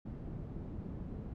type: low-pass noise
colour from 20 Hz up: white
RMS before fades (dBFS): -43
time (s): 0.05-1.34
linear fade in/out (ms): 10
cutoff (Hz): 190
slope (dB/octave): 12
effects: none